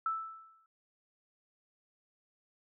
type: tone with exponential decay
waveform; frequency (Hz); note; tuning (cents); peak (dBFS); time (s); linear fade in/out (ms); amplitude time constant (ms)
sine; 1318.5; E6; 0; -28; 0.06-0.66; 2; 130
effects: noise-tail reverb RT60 0.2 s tail -25 dB re dry